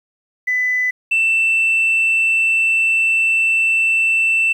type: tone pair in turn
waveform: sine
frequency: 2000 / 2670 Hz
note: B6 / E7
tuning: +21 / +22 cents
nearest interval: perfect fourth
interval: 501 cents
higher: second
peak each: -14 / -11 dBFS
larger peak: second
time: 0.47-0.91 / 1.11-4.53 s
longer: second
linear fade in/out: 10 ms
effects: tanh soft clip ceiling -10 dBFS + 8-bit